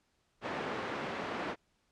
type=band-pass noise; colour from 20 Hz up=pink; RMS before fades=-38 dBFS; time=0.41-1.56 s; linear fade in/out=50 ms; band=250 to 2100 Hz; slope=12 dB/octave; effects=pink hiss -75 dBFS RMS until 1.91 s + low-pass 8000 Hz 12 dB/octave